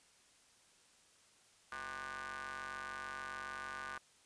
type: ring-modulated tone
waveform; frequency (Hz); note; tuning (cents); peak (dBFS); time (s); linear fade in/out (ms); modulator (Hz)
sawtooth; 138.59; C#3; 0; -36; 1.72-3.98; 0; 1340
effects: white hiss -67 dBFS RMS until 4.25 s + resampled to 22050 Hz